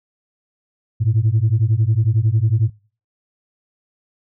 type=beating tone pair; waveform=sine; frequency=105 / 116 Hz; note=G#2 / A#2; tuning=+19 / -8 cents; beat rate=11 Hz; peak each=-15 dBFS; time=1-2.7 s; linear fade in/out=20 ms; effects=noise-tail reverb RT60 0.4 s tail -25 dB re dry + tanh soft clip ceiling -9 dBFS